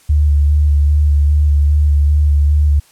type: tone with vibrato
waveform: sine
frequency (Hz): 73.4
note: D2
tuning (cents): 0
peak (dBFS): -8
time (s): 0.09-2.8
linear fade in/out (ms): 10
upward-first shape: square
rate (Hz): 2.5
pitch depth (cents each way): 20
effects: white hiss -49 dBFS RMS until 2.91 s + low-pass 12000 Hz 12 dB/octave